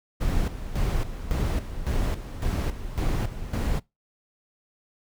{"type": "noise with tremolo", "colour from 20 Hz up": "brown", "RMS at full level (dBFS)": -24, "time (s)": [0.2, 3.8], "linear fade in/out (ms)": 20, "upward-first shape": "square", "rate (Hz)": 1.8, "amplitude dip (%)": 70, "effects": ["noise-tail reverb RT60 0.2 s tail -23 dB re dry"]}